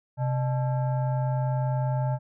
sine tone with frequency modulation, 130.6 Hz, C3, 3 cents flat, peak -23 dBFS, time 0.17-2.19 s, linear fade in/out 50 ms, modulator 739 Hz, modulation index 0.57, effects none

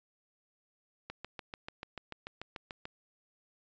click train, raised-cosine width 0.3 ms, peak -25 dBFS, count 13, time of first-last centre 1.1-2.854 s, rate 6.84 Hz, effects resampled to 16000 Hz

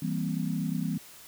sine chord, C dominant seventh, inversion first, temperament equal, 164.81 / 196 / 233.1 / 261.6 Hz, E3 / G3 / Bb3 / C4, 0 / 0 / 0 / 0 cents, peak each -31 / -33 / -35 / -35 dBFS, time 0.02-0.98 s, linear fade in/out 5 ms, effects white hiss -50 dBFS RMS until 1.27 s

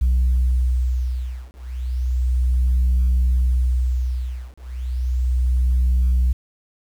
sine beating tone pair, 62.4 / 62.73 Hz, B1 / B1, +19 / +28 cents, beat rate 0.33 Hz, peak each -18 dBFS, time 0.01-6.33 s, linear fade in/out 10 ms, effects tanh soft clip ceiling -12 dBFS + 8-bit

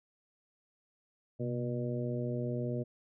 harmonic tone with a mistuned harmonic, 120.9 Hz, B2, 36 cents flat, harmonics 1 / 2 / 3 / 4 / 5, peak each -35 / -38 / -40 / -41 / -42 dBFS, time 1.39-2.84 s, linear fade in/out 20 ms, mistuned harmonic 1, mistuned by +84 cents, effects none

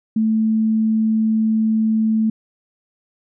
sine tone, 220 Hz, A3, in tune, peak -14 dBFS, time 0.16-2.3 s, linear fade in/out 5 ms, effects none

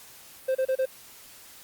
triangle tone bursts, 523.3 Hz, C5, in tune, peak -20 dBFS, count 4, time 0.48-0.857 s, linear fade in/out 10 ms, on 71 ms, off 31 ms, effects white hiss -49 dBFS RMS until 1.63 s + Opus 48 kbps

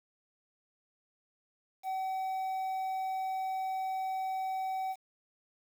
triangle tone with quantisation, 760 Hz, F#5, 46 cents sharp, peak -30 dBFS, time 1.83-4.96 s, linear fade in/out 50 ms, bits 9, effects none

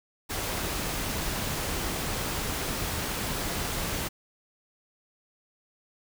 pink noise with amplitude modulation, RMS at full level -30 dBFS, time 0.29-4.09 s, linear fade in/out 20 ms, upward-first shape sine, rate 299 Hz, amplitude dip 25%, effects none

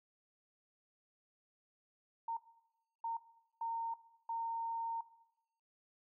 sine tone bursts at uneven times, 917 Hz, A#5, 29 cents flat, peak -36 dBFS, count 4, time 2.28-2.37 / 3.04-3.17 / 3.61-3.94 / 4.29-5.01 s, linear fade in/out 5 ms, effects noise-tail reverb RT60 0.9 s tail -17 dB re dry

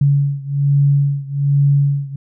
sine beating tone pair, 140.9 / 142.1 Hz, C#3 / C#3, +29 / +43 cents, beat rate 1.2 Hz, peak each -14 / -16 dBFS, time 0.01-2.16 s, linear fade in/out 5 ms, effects none

